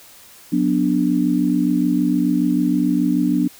sine chord, B minor, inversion second, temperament equal with one note detuned, 181.61 / 246.9 / 293.7 Hz, F#3 / B3 / D4, -32 / 0 / 0 cents, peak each -21 / -19 / -18 dBFS, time 0.52-3.48 s, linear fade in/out 10 ms, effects white hiss -45 dBFS RMS until 3.59 s

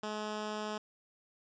10% pulse tone, 212.6 Hz, G#3, 41 cents sharp, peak -28 dBFS, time 0.03-0.78 s, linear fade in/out 5 ms, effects resampled to 16000 Hz

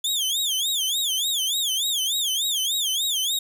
sawtooth tone with vibrato, 3400 Hz, G#7, 40 cents sharp, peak -19 dBFS, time 0.04-3.39 s, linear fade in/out 5 ms, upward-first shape sine, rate 3.4 Hz, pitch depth 200 cents each way, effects none

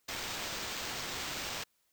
white noise with sample-and-hold, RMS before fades -39 dBFS, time 0.08-1.64 s, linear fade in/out 10 ms, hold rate 11025 Hz, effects white hiss -75 dBFS RMS until 1.92 s

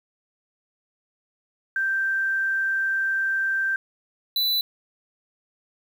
sine / square tone pair in turn, 1568 / 3981 Hz, G6 / B7, 0 / +13 cents, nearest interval octave + major third, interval 1613 cents, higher second, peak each -21 dBFS, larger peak neither, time 1.76-3.76 / 4.36-4.61 s, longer first, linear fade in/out 2 ms, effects 9-bit

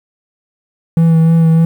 triangle tone with vibrato, 163.7 Hz, E3, 12 cents flat, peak -4 dBFS, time 0.97-1.65 s, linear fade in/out 2 ms, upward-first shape sine, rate 3.3 Hz, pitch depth 19 cents each way, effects 7-bit

